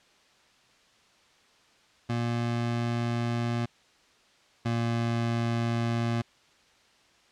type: tone pair in turn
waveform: 25% pulse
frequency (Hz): 118.3 / 116.81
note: A#2 / A#2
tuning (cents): +26 / +4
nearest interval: unison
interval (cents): 22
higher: first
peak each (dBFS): -23 / -22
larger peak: second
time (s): 2.09-3.66 / 4.65-6.22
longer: neither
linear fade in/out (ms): 10
effects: white hiss -61 dBFS RMS until 7.31 s + low-pass 5000 Hz 12 dB/octave